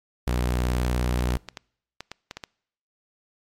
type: tone with vibrato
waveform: sawtooth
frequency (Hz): 61.3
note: B1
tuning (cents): -12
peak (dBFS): -18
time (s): 0.27-1.37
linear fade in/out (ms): 0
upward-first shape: sine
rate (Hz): 19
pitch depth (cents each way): 68
type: clicks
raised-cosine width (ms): 0.2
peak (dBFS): -17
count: 10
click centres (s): 0.85 / 1.194 / 1.307 / 1.487 / 1.572 / 2.006 / 2.116 / 2.311 / 2.37 / 2.438
effects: noise-tail reverb RT60 0.7 s tail -26 dB re dry + MP3 64 kbps